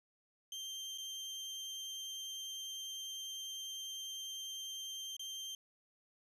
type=tone with dropouts; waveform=30% pulse; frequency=3155 Hz; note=G7; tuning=10 cents sharp; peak=-39 dBFS; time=0.52-5.55 s; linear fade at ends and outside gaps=2 ms; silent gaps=0.977-0.982 / 5.167-5.194 s; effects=resampled to 32000 Hz + 13-bit